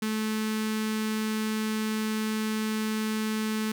sawtooth tone with notch filter, 217.2 Hz, A3, 22 cents flat, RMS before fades -29 dBFS, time 0.02-3.72 s, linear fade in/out 5 ms, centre 650 Hz, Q 0.91, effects none

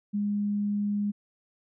sine tone, 205.3 Hz, G#3, 20 cents flat, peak -25 dBFS, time 0.13-1.12 s, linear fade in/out 20 ms, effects none

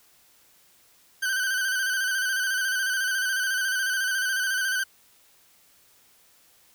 40% pulse tone with vibrato, 1536 Hz, G6, 36 cents flat, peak -23 dBFS, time 1.22-4.84 s, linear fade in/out 10 ms, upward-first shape square, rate 14 Hz, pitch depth 44 cents each way, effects white hiss -59 dBFS RMS until 6.74 s

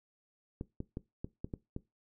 clicks, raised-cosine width 3 ms, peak -25 dBFS, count 7, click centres 0.611 / 0.804 / 0.971 / 1.245 / 1.445 / 1.538 / 1.764 s, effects noise-tail reverb RT60 0.2 s tail -19 dB re dry

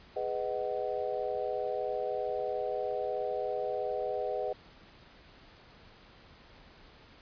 sine chord, G# minor seventh, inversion none, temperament just, 415.3 / 498.4 / 623 / 747.5 Hz, G#4 / B4 / D#5 / F#5, 0 / +16 / +2 / +17 cents, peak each -37 / -35 / -36 / -38 dBFS, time 0.16-4.53 s, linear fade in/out 5 ms, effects pink hiss -56 dBFS RMS until 7.21 s + resampled to 11025 Hz

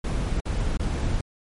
brown noise with dropouts, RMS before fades -25 dBFS, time 0.04-1.21 s, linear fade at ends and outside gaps 5 ms, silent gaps 0.405-0.454 / 0.773-0.795 s, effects MP3 48 kbps

